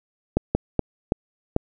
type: slowing click train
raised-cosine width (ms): 2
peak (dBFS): -5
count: 5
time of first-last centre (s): 0.37-1.564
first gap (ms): 180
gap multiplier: 1.35
effects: none